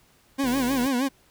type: tone with vibrato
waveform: 40% pulse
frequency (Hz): 259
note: C4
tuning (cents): -17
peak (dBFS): -21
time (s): 0.38-1.09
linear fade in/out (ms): 20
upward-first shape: sine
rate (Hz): 6.4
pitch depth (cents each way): 130
type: click train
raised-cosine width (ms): 2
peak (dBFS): -26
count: 35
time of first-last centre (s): 0.44-0.86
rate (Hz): 81
type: noise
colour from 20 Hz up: white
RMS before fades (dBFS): -39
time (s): 0.46-0.89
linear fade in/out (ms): 10
effects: pink hiss -60 dBFS RMS until 1.3 s